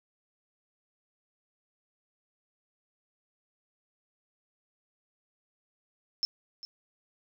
sine tone with echo, 5340 Hz, E8, 22 cents sharp, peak -25 dBFS, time 6.23-6.25 s, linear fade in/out 0 ms, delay 400 ms, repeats 1, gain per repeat -15 dB, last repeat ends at 6.65 s, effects none

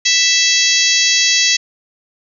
harmonic tone with a mistuned harmonic, 659.3 Hz, E5, in tune, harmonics 3 / 4 / 5 / 6 / 7 / 8 / 9 / 10, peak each -19 / -19 / -19 / -19 / -19 / -19 / -19 / -19 dBFS, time 0.05-1.57 s, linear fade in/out 10 ms, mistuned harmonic 7, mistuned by -19 cents, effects none

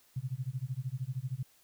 sine tone with tremolo, 129 Hz, C3, 24 cents flat, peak -30 dBFS, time 0.16-1.43 s, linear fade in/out 5 ms, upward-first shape sine, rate 13 Hz, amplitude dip 100%, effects white hiss -65 dBFS RMS until 1.63 s

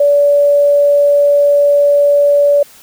sine tone, 575 Hz, D5, 37 cents flat, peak -6 dBFS, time 0-2.63 s, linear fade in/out 5 ms, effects white hiss -41 dBFS RMS until 2.82 s

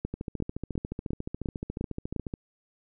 two click trains, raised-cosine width 3 ms, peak -20 / -17 dBFS, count 32 / 7, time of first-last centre 0.14-2.339 / 0.05-2.163 s, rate 14.1 / 2.84 Hz, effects none

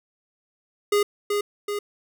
square tone with echo, 411.1 Hz, G#4, 18 cents flat, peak -18 dBFS, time 0.92-1.03 s, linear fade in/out 5 ms, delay 380 ms, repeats 2, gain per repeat -4 dB, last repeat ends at 1.79 s, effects none

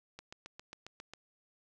click train, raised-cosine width 0.2 ms, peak -29 dBFS, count 8, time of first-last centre 0.19-1.136 s, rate 7.4 Hz, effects none

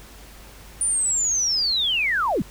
sine linear sweep, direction down, 9460 to 132.7 Hz, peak -19 dBFS, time 0.81-2.42 s, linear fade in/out 2 ms, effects added 50 Hz sine -45 dBFS peak until 2.5 s + pink hiss -46 dBFS RMS until 2.5 s

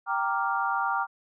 sine chord, G minor seventh, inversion none, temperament equal, 784 / 932.3 / 1174.7 / 1396.9 Hz, G5 / Bb5 / D6 / F6, 0 / 0 / 0 / 0 cents, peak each -30 dBFS, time 0.06-1.07 s, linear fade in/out 50 ms, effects none

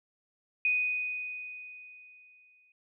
sine tone with exponential decay, 2489 Hz, D#7, in tune, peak -23 dBFS, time 0.65-2.72 s, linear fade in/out 2 ms, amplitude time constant 450 ms, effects none

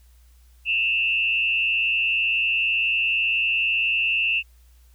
sine tone with frequency modulation, 2696 Hz, E7, 38 cents sharp, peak -19 dBFS, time 0.65-4.43 s, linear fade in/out 50 ms, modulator 118 Hz, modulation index 0.94, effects added 60 Hz sine -50 dBFS peak until 4.94 s + white hiss -63 dBFS RMS until 4.94 s

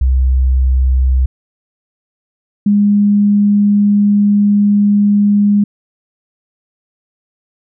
sine tone pair in turn, 64.6 / 204.7 Hz, C2 / G#3, -21 / -25 cents, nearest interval octave + minor sixth, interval 1996 cents, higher second, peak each -8 / -7 dBFS, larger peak second, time 0.01-1.26 / 2.66-5.64 s, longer second, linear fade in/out 5 ms, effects none

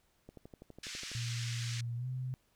click train, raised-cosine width 2 ms, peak -36 dBFS, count 11, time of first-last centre 0.29-1.116 s, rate 12.1 Hz
white band-pass noise, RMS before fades -44 dBFS, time 0.83-1.81 s, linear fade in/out 5 ms, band 1600 to 6400 Hz, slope 24 dB/octave
sine tone with pitch glide, 118.2 to 128.16 Hz, A#2 to C3, +24 to -35 cents, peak -35 dBFS, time 1.15-2.34 s, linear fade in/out 0 ms, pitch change +141 cents, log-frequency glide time 1.96-2.07 s
effects pink hiss -73 dBFS RMS until 2.55 s

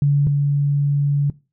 sine tone pair in turn, 143 / 143 Hz, D3 / D3, -46 / -46 cents, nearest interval unison, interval 0 cents, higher neither, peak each -12 / -14 dBFS, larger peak first, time 0.02-0.27 / 0.27-1.3 s, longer second, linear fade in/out 2 ms, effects noise-tail reverb RT60 0.3 s tail -21 dB re dry

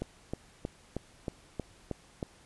click train, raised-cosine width 2 ms, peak -20 dBFS, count 8, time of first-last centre 0.02-2.228 s, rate 3.17 Hz, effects pink hiss -59 dBFS RMS until 2.45 s + resampled to 24000 Hz

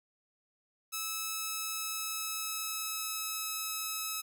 5% pulse tone with pitch glide, 1300 to 1291.8 Hz, E6 to E6, -24 to -35 cents, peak -23 dBFS, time 0.92-4.22 s, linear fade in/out 20 ms, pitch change -11 cents, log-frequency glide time 1.18-3.67 s, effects none

